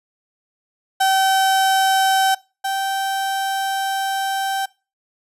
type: tone pair in turn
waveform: 35% pulse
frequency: 769 / 777.9 Hz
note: G5 / G5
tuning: -33 / -14 cents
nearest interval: unison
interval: 19 cents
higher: second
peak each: -12 / -18 dBFS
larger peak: first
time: 1-2.35 / 2.64-4.66 s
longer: second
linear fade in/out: 10 ms
effects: noise-tail reverb RT60 0.3 s tail -22 dB re dry + resampled to 32000 Hz